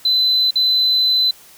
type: tone with dropouts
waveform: sine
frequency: 4027 Hz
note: B7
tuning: 33 cents sharp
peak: -11 dBFS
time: 0.05-1.31 s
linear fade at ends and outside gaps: 5 ms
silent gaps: 0.508-0.556 s
effects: tanh soft clip ceiling -9 dBFS + white hiss -45 dBFS RMS until 1.57 s